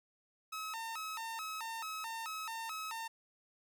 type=tone with vibrato; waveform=sawtooth; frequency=1079 Hz; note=C#6; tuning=47 cents flat; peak=-36 dBFS; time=0.52-3.08 s; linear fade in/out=10 ms; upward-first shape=square; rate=2.3 Hz; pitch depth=300 cents each way; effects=none